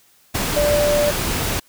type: tone in noise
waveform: sine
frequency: 587.3 Hz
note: D5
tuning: in tune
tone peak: -15 dBFS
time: 0.56-1.11 s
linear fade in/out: 10 ms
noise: pink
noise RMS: -22 dBFS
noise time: 0.34-1.6 s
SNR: +4 dB
effects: white hiss -55 dBFS RMS until 1.68 s